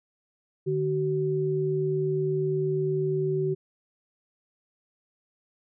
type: tone pair together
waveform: sine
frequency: 150 / 378.4 Hz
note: D3 / F#4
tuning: +37 / +39 cents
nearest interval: octave + major third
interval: 1602 cents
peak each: -28 / -25 dBFS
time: 0.66-3.55 s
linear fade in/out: 20 ms
effects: none